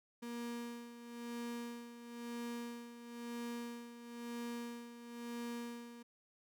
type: tone with tremolo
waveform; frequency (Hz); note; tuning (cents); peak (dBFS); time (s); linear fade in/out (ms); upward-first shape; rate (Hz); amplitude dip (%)
35% pulse; 236.9; A#3; +28; -39; 0.22-6.03; 10; sine; 1; 70
effects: none